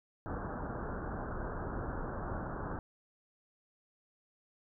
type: low-pass noise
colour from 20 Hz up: pink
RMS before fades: -39 dBFS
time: 0.26-2.79 s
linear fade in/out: 0 ms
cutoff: 1600 Hz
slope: 96 dB/octave
effects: none